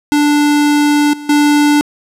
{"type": "tone with level steps", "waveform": "square", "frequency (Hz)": 293.7, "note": "D4", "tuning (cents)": 0, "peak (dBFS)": [-9, -26, -8], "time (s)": [0.12, 1.81], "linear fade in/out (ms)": 0, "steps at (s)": [1.13, 1.29], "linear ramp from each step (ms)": 5, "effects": ["low-pass 12000 Hz 12 dB/octave"]}